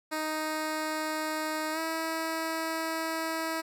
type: tone with pitch glide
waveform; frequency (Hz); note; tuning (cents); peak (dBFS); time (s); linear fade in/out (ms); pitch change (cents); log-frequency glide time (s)
10% pulse; 311.1 to 323.7; D#4 to E4; 0 to -31; -22; 0.11-3.62; 20; +69; 1.72-1.79
effects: none